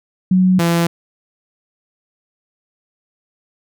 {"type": "tone pair in turn", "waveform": ["sine", "sawtooth"], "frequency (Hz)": [185, 169.34], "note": ["F#3", "E3"], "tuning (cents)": [0, 47], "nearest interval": "major second", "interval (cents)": 153, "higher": "first", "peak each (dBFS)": -9, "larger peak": "neither", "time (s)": [[0.31, 0.59], [0.59, 0.87]], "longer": "neither", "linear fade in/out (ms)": 5, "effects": []}